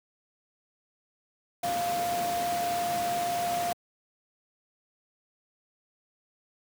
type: tone in noise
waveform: sine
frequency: 698.5 Hz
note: F5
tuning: in tune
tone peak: -27 dBFS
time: 1.63-3.73 s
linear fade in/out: 5 ms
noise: pink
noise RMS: -35 dBFS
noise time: 1.63-3.73 s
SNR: +5 dB
effects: high-pass 150 Hz 12 dB/octave